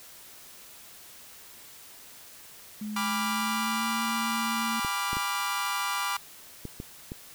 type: tone with pitch glide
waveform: sine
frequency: 211.8 to 227 Hz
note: G#3 to A#3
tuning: +34 to -46 cents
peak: -32 dBFS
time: 2.81-4.8 s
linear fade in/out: 5 ms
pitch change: +120 cents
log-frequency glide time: 2.99-3.98 s
type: chord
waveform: sawtooth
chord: G# diminished seventh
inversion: none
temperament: equal with one note detuned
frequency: 811.2 / 987.8 / 1174.7 / 1396.9 Hz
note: G#5 / B5 / D6 / F6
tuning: -41 / 0 / 0 / 0 cents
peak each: -34 / -29 / -28 / -31 dBFS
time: 2.96-6.17 s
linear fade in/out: 5 ms
type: clicks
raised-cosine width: 3 ms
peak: -23 dBFS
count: 6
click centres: 4.848 / 5.131 / 5.169 / 6.653 / 6.801 / 7.119 s
effects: white hiss -49 dBFS RMS until 7.34 s